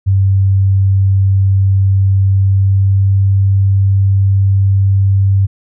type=tone with pitch glide; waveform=sine; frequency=97 to 97.73 Hz; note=G2 to G2; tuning=-18 to -5 cents; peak=-7 dBFS; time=0.06-5.47 s; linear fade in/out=20 ms; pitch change=+13 cents; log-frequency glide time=2.3-3.16 s; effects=none